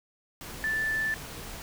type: tone in noise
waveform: sine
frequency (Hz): 1758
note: A6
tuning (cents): -2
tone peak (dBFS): -26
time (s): 0.64-1.14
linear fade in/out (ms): 0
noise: pink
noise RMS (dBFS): -41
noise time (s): 0.41-1.62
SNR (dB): +12
effects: none